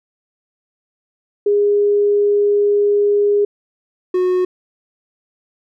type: tone pair in turn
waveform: sine / triangle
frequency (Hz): 410 / 365.3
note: G#4 / F#4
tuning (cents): -22 / -22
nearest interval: major second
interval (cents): 200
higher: first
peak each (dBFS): -11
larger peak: neither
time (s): 1.46-3.45 / 4.14-4.45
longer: first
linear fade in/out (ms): 5
effects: none